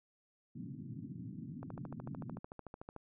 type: band-pass noise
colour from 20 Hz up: pink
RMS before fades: -46 dBFS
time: 0.55-2.39 s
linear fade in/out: 5 ms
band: 110 to 290 Hz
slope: 48 dB/octave
type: click train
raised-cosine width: 1 ms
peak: -32 dBFS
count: 19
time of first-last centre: 1.63-2.963 s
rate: 13.5 Hz
effects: none